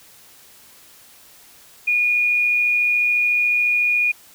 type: tone with amplitude modulation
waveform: sine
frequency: 2444 Hz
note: D#7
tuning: 32 cents flat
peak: -14 dBFS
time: 1.87-4.12 s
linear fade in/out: 10 ms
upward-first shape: sine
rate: 114 Hz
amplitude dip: 25%
effects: white hiss -48 dBFS RMS until 4.34 s